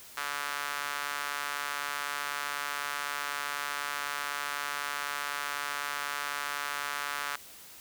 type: tone with high-pass filter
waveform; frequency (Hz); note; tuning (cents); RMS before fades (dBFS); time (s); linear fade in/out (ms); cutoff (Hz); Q
sawtooth; 144; D3; -34; -35; 0.17-7.36; 5; 1300; 1.9
effects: white hiss -50 dBFS RMS until 7.8 s